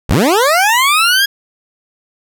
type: linear sweep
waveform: 20% pulse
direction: up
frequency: 39.59 to 1661.2 Hz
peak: -4 dBFS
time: 0.09-1.26 s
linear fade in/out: 10 ms
effects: none